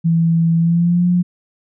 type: tone with pitch glide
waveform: sine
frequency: 165.7 to 177.59 Hz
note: E3 to F3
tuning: +9 to +29 cents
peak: -11 dBFS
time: 0.04-1.23 s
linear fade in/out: 20 ms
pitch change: +120 cents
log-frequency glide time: 0.58-1.07 s
effects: none